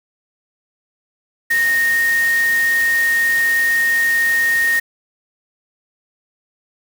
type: tone in noise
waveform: sine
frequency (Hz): 1852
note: A#6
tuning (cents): -12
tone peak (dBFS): -13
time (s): 1.5-4.8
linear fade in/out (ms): 10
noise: white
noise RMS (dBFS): -28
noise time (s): 1.5-4.8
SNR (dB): +12
effects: none